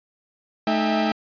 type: tone cluster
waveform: 40% pulse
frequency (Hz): 217.1 / 309.9 / 655 / 799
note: A3 / D#4 / E5 / G5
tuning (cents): -23 / -7 / -11 / +33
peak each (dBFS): -22 / -26 / -25 / -25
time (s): 0.67-1.12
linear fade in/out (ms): 2
effects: resampled to 11025 Hz